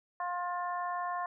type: harmonic tone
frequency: 353.9 Hz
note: F4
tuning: 23 cents sharp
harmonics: 2 / 3 / 4 / 5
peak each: -36 / -35 / -47 / -44 dBFS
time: 0.2-1.26 s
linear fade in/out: 2 ms
effects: none